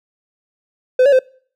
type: tone with pitch steps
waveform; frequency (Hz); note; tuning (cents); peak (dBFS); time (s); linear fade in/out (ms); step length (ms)
triangle; 509 / 565 / 517; C5 / C#5 / C5; -48 / +33 / -21; -6; 0.99-1.191; 5; 67
effects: noise-tail reverb RT60 0.5 s tail -25 dB re dry